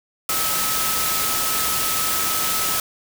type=tone in noise; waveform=sine; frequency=1291 Hz; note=E6; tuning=37 cents flat; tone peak=-28 dBFS; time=0.29-2.8 s; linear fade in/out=2 ms; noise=white; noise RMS=-22 dBFS; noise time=0.29-2.8 s; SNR=-9 dB; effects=none